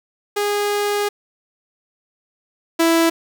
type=tone pair in turn; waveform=sawtooth; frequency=411.2 / 330.8 Hz; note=G#4 / E4; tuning=-17 / +6 cents; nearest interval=major third; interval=377 cents; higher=first; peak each=-14 / -9 dBFS; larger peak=second; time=0.36-1.09 / 2.79-3.1 s; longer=first; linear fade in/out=10 ms; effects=7-bit